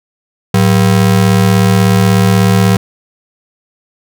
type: ring-modulated tone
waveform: square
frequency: 146.83 Hz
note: D3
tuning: in tune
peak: -4 dBFS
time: 0.54-2.77 s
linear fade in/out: 2 ms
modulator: 38.2 Hz
effects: none